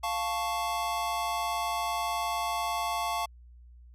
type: chord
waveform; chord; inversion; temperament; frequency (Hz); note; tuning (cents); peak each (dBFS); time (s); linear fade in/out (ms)
square; F augmented; none; equal; 698.5 / 880 / 1108.7; F5 / A5 / C#6; 0 / 0 / 0; -34; 0.03-3.26; 10
effects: added 60 Hz sine -49 dBFS peak until 3.94 s + resampled to 32000 Hz